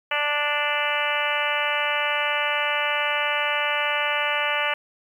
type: harmonic tone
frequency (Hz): 293.7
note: D4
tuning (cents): 0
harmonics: 2 / 3 / 4 / 5 / 6 / 7 / 8 / 9 / 10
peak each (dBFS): -30 / -30 / -30 / -30 / -30 / -30 / -30 / -30 / -30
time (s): 0.11-4.74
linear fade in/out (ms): 5
effects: 9-bit